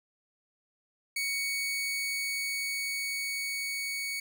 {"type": "tone with level ramp", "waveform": "sawtooth", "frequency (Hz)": 2232, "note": "C#7", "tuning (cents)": 11, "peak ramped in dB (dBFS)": [-26, -29], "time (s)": [1.16, 4.2], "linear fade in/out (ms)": 5, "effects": []}